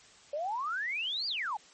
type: exponential two-way sweep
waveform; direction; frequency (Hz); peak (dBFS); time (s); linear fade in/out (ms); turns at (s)
sine; up then down; 559 to 4868 to 784; -31; 0.33-1.57; 5; 1.27
effects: white hiss -57 dBFS RMS until 1.73 s + MP3 32 kbps